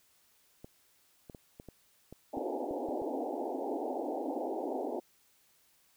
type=clicks; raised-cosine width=2 ms; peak=-33 dBFS; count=10; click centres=0.645 / 1.298 / 1.348 / 1.599 / 1.687 / 2.126 / 2.371 / 2.71 / 2.887 / 3.018 s
type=band-pass noise; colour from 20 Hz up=pink; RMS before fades=-36 dBFS; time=2.33-5 s; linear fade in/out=10 ms; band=250 to 870 Hz; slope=96 dB/octave
effects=white hiss -68 dBFS RMS until 5.96 s